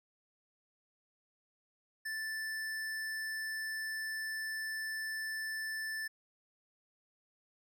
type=tone with hard clipping; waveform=sine; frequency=1760 Hz; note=A6; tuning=in tune; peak=-38 dBFS; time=2.05-6.08 s; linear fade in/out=10 ms; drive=16 dB; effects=none